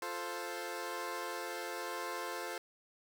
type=chord; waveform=15% pulse; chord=F major; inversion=none; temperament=equal; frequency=349.2 / 440 / 523.3 Hz; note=F4 / A4 / C5; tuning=0 / 0 / 0 cents; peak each=-37 / -37 / -36 dBFS; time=0.02-2.58 s; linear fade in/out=2 ms; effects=none